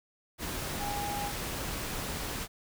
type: tone in noise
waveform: sine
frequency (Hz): 818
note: G#5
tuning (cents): -26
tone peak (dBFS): -34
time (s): 0.78-1.32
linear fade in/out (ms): 50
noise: pink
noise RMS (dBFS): -36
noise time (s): 0.38-2.48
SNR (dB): -1
effects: none